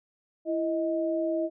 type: tone pair together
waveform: sine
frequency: 332.6 / 629 Hz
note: E4 / D#5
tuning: +16 / +19 cents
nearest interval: major seventh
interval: 1103 cents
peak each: -28 dBFS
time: 0.45-1.5 s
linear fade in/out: 50 ms
effects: none